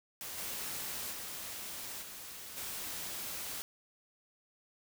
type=noise with level steps; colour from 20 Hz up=white; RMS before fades=-43 / -40 / -43 / -47 / -41 dBFS; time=0.21-3.62 s; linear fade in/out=0 ms; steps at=0.37 / 1.11 / 2.01 / 2.56 s; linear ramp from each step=20 ms; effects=none